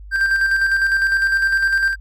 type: tone with tremolo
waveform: triangle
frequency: 1577 Hz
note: G6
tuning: 10 cents sharp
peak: -11 dBFS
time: 0.11-1.96 s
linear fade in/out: 50 ms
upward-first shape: square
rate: 9.9 Hz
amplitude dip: 40%
effects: added 50 Hz sine -34 dBFS peak until 2 s + Opus 48 kbps